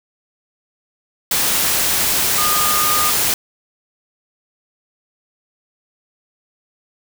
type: tone in noise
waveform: sine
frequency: 1222 Hz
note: D#6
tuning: 32 cents flat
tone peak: -19 dBFS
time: 2.38-3.1 s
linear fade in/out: 2 ms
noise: white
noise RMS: -17 dBFS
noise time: 1.31-3.34 s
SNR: -5 dB
effects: none